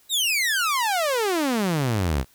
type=exponential sweep; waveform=sawtooth; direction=down; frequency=3910 to 60.8 Hz; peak=-17 dBFS; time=0.09-2.25 s; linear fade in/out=50 ms; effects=white hiss -58 dBFS RMS until 2.34 s